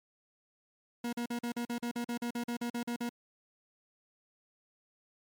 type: tone bursts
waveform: 40% pulse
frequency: 238.3 Hz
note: A#3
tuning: 38 cents sharp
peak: -32 dBFS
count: 16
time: 1.04-3.093 s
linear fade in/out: 5 ms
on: 88 ms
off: 43 ms
effects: MP3 96 kbps